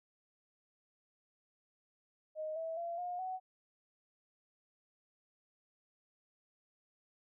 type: tone with pitch steps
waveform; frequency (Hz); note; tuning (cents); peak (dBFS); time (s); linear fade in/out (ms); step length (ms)
sine; 622.3 / 651.4 / 681.8 / 713.6 / 746.9; D#5 / E5 / F5 / F5 / F#5; 0 / -21 / -42 / +37 / +16; -37; 2.35-3.4; 50; 210
effects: none